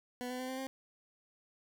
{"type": "tone with pitch steps", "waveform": "20% pulse", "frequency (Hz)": [247.6, 251.9, 256.3, 260.8, 265.4], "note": ["B3", "B3", "C4", "C4", "C4"], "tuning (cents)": [5, 34, -36, -5, 25], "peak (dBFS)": -33, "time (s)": [0.21, 0.67], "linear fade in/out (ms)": 0, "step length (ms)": 92, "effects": ["11-bit"]}